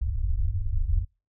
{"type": "low-pass noise", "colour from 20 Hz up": "pink", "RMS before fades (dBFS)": -25, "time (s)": [0.01, 1.05], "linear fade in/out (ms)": 10, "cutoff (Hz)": 100, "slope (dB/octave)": 96, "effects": ["noise-tail reverb RT60 0.3 s tail -26 dB re dry"]}